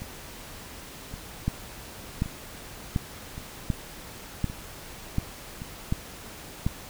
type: two click trains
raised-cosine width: 5 ms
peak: -24 / -12 dBFS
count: 6 / 8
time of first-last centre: 0.02-5.619 / 1.48-6.665 s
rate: 0.893 / 1.35 Hz
effects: pink hiss -43 dBFS RMS until 6.89 s